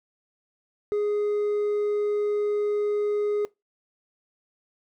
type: tone with hard clipping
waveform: sine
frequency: 415.3 Hz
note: G#4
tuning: in tune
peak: -23 dBFS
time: 0.92-3.45 s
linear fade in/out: 0 ms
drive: 2 dB
effects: noise-tail reverb RT60 0.2 s tail -22 dB re dry